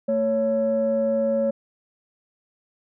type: tone pair together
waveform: sine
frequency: 224.4 / 555.7 Hz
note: A3 / C#5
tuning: +34 / +4 cents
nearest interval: octave + major third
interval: 1570 cents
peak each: -24 / -19 dBFS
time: 0.08-1.51 s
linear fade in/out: 10 ms
effects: tanh soft clip ceiling -14 dBFS